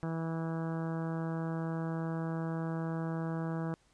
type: harmonic tone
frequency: 163.4 Hz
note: E3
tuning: 15 cents flat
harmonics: 1 / 2 / 3 / 4 / 5 / 6 / 7 / 8 / 9 / 10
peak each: -34 / -40 / -44 / -46 / -48 / -50 / -51 / -52 / -53 / -54 dBFS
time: 0.03-3.74 s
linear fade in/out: 0 ms
effects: pink hiss -69 dBFS RMS until 3.93 s + resampled to 22050 Hz